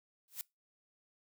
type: noise with exponential growth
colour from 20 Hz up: blue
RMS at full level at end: -36 dBFS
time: 0.28-0.41 s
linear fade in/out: 0 ms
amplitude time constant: 28 ms
effects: noise-tail reverb RT60 0.2 s tail -23 dB re dry